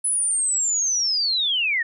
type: linear sweep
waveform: sine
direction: down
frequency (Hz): 10220 to 1774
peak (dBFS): -19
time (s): 0.04-1.83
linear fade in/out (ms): 10
effects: none